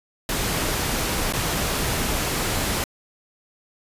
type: noise with dropouts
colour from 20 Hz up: pink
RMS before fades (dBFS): -24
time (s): 0.29-2.84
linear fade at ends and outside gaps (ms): 2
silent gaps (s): 1.326-1.335
effects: resampled to 32000 Hz